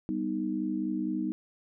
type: chord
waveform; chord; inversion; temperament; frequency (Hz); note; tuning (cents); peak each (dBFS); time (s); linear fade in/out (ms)
sine; G augmented; none; equal; 196 / 246.9 / 311.1; G3 / B3 / D#4; 0 / 0 / 0; -34 / -34 / -31; 0.09-1.32; 0
effects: none